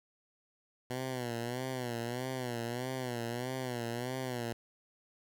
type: tone with vibrato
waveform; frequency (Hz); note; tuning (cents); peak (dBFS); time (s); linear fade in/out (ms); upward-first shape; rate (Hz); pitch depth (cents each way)
10% pulse; 123.47; B2; 0; -27; 0.9-4.53; 5; sine; 1.6; 100
effects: none